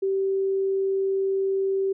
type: tone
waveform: sine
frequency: 387.5 Hz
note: G4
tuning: 20 cents flat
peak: -21 dBFS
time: 0.02-1.93 s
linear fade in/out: 10 ms
effects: none